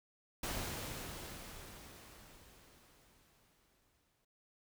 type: noise with exponential decay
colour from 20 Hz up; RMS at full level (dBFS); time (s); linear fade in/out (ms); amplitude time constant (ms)
pink; -39; 0.43-4.25; 5; 830
effects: none